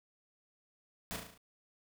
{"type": "noise with echo", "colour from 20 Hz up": "pink", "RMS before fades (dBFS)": -40, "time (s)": [1.11, 1.16], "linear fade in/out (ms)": 0, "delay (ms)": 36, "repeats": 6, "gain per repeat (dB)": -4, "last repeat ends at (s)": 1.376, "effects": []}